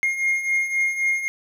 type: beating tone pair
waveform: triangle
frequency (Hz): 2132 / 2135.8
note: C7 / C7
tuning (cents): +32 / +35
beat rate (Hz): 3.8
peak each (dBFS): -25 / -19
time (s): 0.03-1.28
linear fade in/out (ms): 0
effects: none